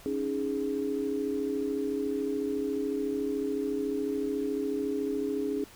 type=chord; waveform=sine; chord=C# suspended second; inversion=none; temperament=equal; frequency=277.2 / 311.1 / 415.3 Hz; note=C#4 / D#4 / G#4; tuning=0 / 0 / 0 cents; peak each=-32 / -35 / -31 dBFS; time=0.06-5.64 s; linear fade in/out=0 ms; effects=pink hiss -52 dBFS RMS until 5.75 s